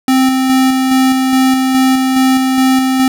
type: tone with tremolo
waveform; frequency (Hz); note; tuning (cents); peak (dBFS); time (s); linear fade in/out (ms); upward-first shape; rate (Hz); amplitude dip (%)
square; 261.6; C4; 0; -8; 0.08-3.08; 2; square; 2.4; 30
effects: none